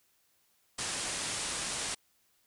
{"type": "low-pass noise", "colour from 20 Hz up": "white", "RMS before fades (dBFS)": -36, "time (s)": [0.78, 1.95], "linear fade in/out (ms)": 10, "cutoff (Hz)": 10000, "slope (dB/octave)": 96, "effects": ["white hiss -71 dBFS RMS until 2.46 s"]}